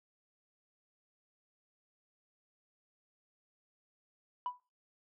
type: tone with exponential decay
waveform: sine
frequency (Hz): 987.8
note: B5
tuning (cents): 0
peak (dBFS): -29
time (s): 4.46-4.6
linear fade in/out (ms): 1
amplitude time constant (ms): 29
effects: noise-tail reverb RT60 0.3 s tail -19 dB re dry + tanh soft clip ceiling -30 dBFS